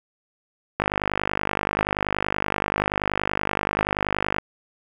click train, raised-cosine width 0.5 ms, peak -6 dBFS, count 182, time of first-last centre 0.8-4.384 s, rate 50.5 Hz, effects 7-bit

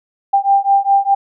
sine beating tone pair, 790 / 794.9 Hz, G5 / G5, +13 / +24 cents, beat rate 4.9 Hz, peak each -13 dBFS, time 0.33-1.15 s, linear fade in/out 10 ms, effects none

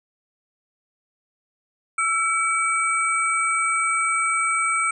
sine tone cluster, 1336 / 2288 / 8180 Hz, E6 / D7 / C9, +23 / -46 / -40 cents, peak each -21 / -24 / -28 dBFS, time 1.98-4.91 s, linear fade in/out 5 ms, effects none

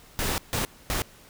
pink noise bursts at uneven times, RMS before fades -27 dBFS, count 3, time 0.19-0.38 / 0.53-0.65 / 0.9-1.02 s, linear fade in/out 0 ms, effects pink hiss -52 dBFS RMS until 1.29 s

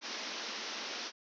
white band-pass noise, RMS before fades -41 dBFS, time 0.01-1.12 s, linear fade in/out 50 ms, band 200 to 6000 Hz, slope 96 dB/octave, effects none

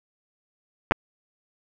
clicks, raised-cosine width 0.5 ms, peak -4 dBFS, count 2, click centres 0.911 / 0.92 s, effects none

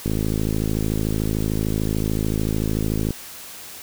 click train, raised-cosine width 3 ms, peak -10 dBFS, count 164, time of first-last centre 0.06-3.107 s, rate 53.5 Hz, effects white hiss -38 dBFS RMS until 3.82 s

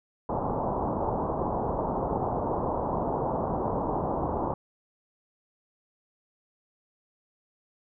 white low-pass noise, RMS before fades -29 dBFS, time 0.29-4.54 s, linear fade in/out 2 ms, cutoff 1000 Hz, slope 48 dB/octave, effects none

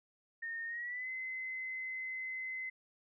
sine tone with pitch glide, 1835 to 2048 Hz, A#6 to C7, -28 to -38 cents, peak -38 dBFS, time 0.42-2.7 s, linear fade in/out 10 ms, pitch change +190 cents, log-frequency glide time 0.66-1.09 s, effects none

